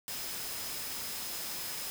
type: tone in noise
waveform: sine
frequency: 5090 Hz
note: D#8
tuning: 39 cents sharp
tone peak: -46 dBFS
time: 0.08-1.9 s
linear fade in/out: 0 ms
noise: white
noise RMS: -39 dBFS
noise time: 0.08-1.9 s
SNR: -10 dB
effects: none